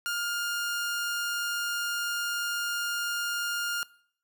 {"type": "tone", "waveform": "sawtooth", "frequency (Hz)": 1411, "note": "F6", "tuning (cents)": 17, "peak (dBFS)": -25, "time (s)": [0.06, 3.83], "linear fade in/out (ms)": 0, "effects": ["noise-tail reverb RT60 0.6 s tail -21 dB re dry"]}